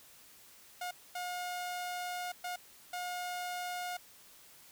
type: tone bursts at uneven times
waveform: sawtooth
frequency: 717 Hz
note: F5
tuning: 45 cents sharp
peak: -33 dBFS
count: 4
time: 0.81-0.91 / 1.15-2.32 / 2.44-2.56 / 2.93-3.97 s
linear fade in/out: 5 ms
effects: white hiss -58 dBFS RMS until 4.71 s